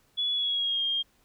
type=tone with pitch glide; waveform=sine; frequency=3404 to 3219 Hz; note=G#7 to G7; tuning=+42 to +45 cents; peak=-25 dBFS; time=0.17-1.03 s; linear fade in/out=20 ms; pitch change=-97 cents; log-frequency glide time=0.33-0.83 s; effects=pink hiss -66 dBFS RMS until 1.24 s